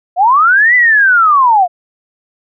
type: linear two-way sweep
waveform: sine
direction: up then down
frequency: 677 to 2012 to 677 Hz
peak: -5 dBFS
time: 0.16-1.68 s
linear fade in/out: 50 ms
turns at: 0.75 s
effects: none